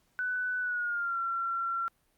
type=tone with pitch glide; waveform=sine; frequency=1495 to 1363 Hz; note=F#6 to F6; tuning=+17 to -43 cents; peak=-29 dBFS; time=0.19-1.88 s; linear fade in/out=0 ms; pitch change=-160 cents; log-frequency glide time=0.6-1.19 s; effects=pink hiss -71 dBFS RMS until 2.17 s + Opus 48 kbps